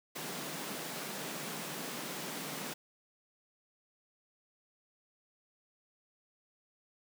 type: high-pass noise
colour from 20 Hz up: pink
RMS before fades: -41 dBFS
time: 0.15-2.74 s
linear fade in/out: 10 ms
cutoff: 140 Hz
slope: 96 dB/octave
effects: none